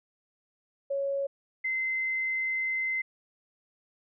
sine tone pair in turn, 554.4 / 2065 Hz, C#5 / C7, 0 / -23 cents, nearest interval octave + major seventh, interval 2277 cents, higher second, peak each -27 dBFS, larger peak neither, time 0.9-1.27 / 1.64-3.02 s, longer second, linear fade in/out 10 ms, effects none

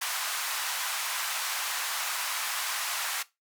pink band-pass noise, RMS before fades -32 dBFS, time 0.01-3.23 s, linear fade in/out 10 ms, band 910 to 16000 Hz, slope 24 dB/octave, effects noise-tail reverb RT60 0.2 s tail -18 dB re dry

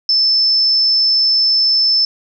sine tone, 5274 Hz, E8, in tune, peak -10 dBFS, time 0.09-2.05 s, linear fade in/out 2 ms, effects none

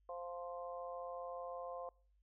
harmonic tone, 174.61 Hz, F3, in tune, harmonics 3 / 4 / 5 / 6, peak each -46 / -48 / -58 / -50 dBFS, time 0.09-1.89 s, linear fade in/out 2 ms, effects noise-tail reverb RT60 0.5 s tail -26 dB re dry + added 50 Hz sine -70 dBFS peak until 2.22 s

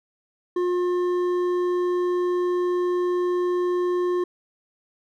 sine tone with hard clipping, 357 Hz, F4, 38 cents sharp, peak -22 dBFS, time 0.56-4.24 s, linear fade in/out 5 ms, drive 7 dB, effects none

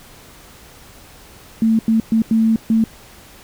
sine tone bursts at uneven times, 223.4 Hz, A3, 27 cents sharp, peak -11 dBFS, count 5, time 1.62-1.79 / 1.88-2 / 2.12-2.22 / 2.31-2.56 / 2.7-2.84 s, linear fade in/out 2 ms, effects pink hiss -43 dBFS RMS until 3.43 s

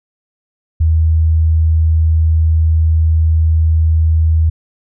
sine tone, 80 Hz, D#2, 49 cents sharp, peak -8 dBFS, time 0.8-4.5 s, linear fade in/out 10 ms, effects none

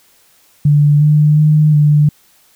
sine tone with pitch steps, 146.7 / 150.4 / 152.6 / 148.6 Hz, D3 / D3 / D#3 / D3, -2 / +42 / -33 / +21 cents, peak -6 dBFS, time 0.65-2.09 s, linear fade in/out 5 ms, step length 360 ms, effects white hiss -51 dBFS RMS until 2.55 s

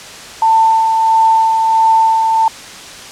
sine tone with tremolo, 893 Hz, A5, 25 cents sharp, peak -6 dBFS, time 0.42-2.48 s, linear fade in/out 2 ms, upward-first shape sine, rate 1.5 Hz, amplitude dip 35%, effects white hiss -31 dBFS RMS until 3.11 s + low-pass 7000 Hz 12 dB/octave

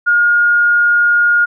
sine tone, 1426 Hz, F6, 36 cents sharp, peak -8 dBFS, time 0.06-1.46 s, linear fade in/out 20 ms, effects none

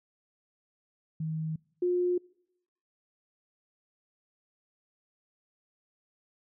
sine tone pair in turn, 158.3 / 357 Hz, D#3 / F4, +30 / +38 cents, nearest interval octave + major second, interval 1408 cents, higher second, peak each -30 / -24 dBFS, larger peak second, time 1.2-1.56 / 1.82-2.18 s, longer neither, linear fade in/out 5 ms, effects noise-tail reverb RT60 0.8 s tail -26 dB re dry

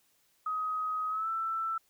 sine tone with pitch glide, 1261 to 1329.1 Hz, D#6 to E6, +23 to +14 cents, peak -30 dBFS, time 0.46-1.78 s, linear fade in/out 5 ms, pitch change +91 cents, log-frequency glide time 1.09-1.29 s, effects white hiss -70 dBFS RMS until 1.89 s

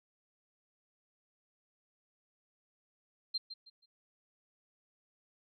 sine tone with echo, 4165 Hz, C8, 9 cents flat, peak -31 dBFS, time 3.34-3.38 s, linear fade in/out 10 ms, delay 160 ms, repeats 3, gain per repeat -11 dB, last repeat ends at 3.86 s, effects none

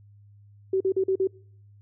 sine tone bursts, 381.6 Hz, G4, 47 cents flat, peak -20 dBFS, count 5, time 0.73-1.273 s, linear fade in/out 5 ms, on 75 ms, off 42 ms, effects noise-tail reverb RT60 0.7 s tail -26 dB re dry + added 102 Hz sine -50 dBFS peak until 1.81 s

